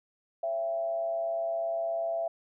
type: tone with frequency modulation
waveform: sine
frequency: 668 Hz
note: E5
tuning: 23 cents sharp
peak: -28 dBFS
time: 0.43-2.28 s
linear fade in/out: 5 ms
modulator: 117 Hz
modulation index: 0.42
effects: none